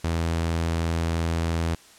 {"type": "tone", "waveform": "sawtooth", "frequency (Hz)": 82.9, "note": "E2", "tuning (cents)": 10, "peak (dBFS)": -19, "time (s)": [0.04, 1.75], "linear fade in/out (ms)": 5, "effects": ["white hiss -51 dBFS RMS until 1.98 s", "low-pass 9000 Hz 12 dB/octave"]}